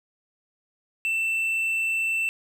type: tone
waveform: triangle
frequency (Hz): 2671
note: E7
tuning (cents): +22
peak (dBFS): -21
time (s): 1.05-2.29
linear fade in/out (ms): 0
effects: none